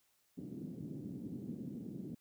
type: band-pass noise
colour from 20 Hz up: pink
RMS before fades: -45 dBFS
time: 0.37-2.15 s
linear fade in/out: 10 ms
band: 150 to 300 Hz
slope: 24 dB/octave
effects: white hiss -75 dBFS RMS until 2.2 s